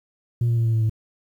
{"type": "tone with pitch steps", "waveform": "sine", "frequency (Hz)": [118.7, 116.93, 115.19, 113.47, 111.78, 110.11], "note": ["A#2", "A#2", "A#2", "A#2", "A2", "A2"], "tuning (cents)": [32, 6, -20, -46, 28, 2], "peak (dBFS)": -15, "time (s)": [0.41, 0.896], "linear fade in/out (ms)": 5, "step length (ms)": 81, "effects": ["tanh soft clip ceiling -16 dBFS", "9-bit"]}